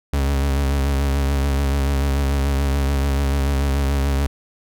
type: tone with vibrato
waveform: 40% pulse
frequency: 69.3 Hz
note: C#2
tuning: in tune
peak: -16 dBFS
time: 0.13-4.27 s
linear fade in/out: 5 ms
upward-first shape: sine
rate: 6.9 Hz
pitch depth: 41 cents each way
effects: none